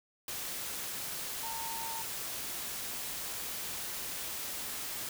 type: tone in noise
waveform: sine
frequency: 908 Hz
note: A#5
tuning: 46 cents flat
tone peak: -40 dBFS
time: 1.43-2.02 s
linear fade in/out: 2 ms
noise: white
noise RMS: -39 dBFS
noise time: 0.28-5.09 s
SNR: -4 dB
effects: none